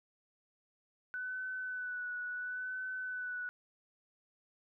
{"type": "tone with vibrato", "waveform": "sine", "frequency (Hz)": 1493, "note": "F#6", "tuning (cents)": 15, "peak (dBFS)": -37, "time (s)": [1.14, 3.49], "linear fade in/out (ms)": 0, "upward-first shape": "sine", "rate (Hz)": 0.72, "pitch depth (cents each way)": 26, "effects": []}